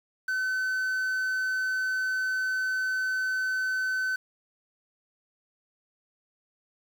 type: tone with quantisation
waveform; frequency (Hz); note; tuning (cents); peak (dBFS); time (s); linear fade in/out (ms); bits
triangle; 1520; F#6; +46; -24; 0.28-4.16; 5; 8
effects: none